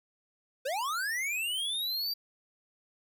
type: linear sweep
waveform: square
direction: up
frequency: 487.1 to 4720 Hz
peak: -31 dBFS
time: 0.65-2.14 s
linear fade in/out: 10 ms
effects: none